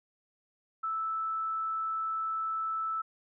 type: tone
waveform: sine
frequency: 1315 Hz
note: E6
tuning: 5 cents flat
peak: -30 dBFS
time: 0.83-3.02 s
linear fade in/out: 10 ms
effects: none